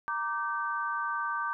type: chord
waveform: sine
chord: G minor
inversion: first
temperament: equal with one note detuned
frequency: 932.3 / 1174.7 / 1543.7 Hz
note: Bb5 / D6 / G6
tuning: 0 / 0 / -27 cents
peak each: -36 / -32 / -34 dBFS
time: 0.08-1.53 s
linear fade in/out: 0 ms
effects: none